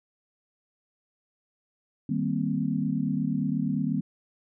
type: chord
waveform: sine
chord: C minor seventh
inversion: first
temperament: equal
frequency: 155.56 / 196 / 233.1 / 261.6 Hz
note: Eb3 / G3 / Bb3 / C4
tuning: 0 / 0 / 0 / 0 cents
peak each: -30 dBFS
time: 2.09-4.01 s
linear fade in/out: 5 ms
effects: none